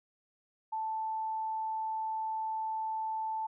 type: tone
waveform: sine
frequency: 880 Hz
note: A5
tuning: in tune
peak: -32 dBFS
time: 0.72-3.47 s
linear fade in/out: 10 ms
effects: none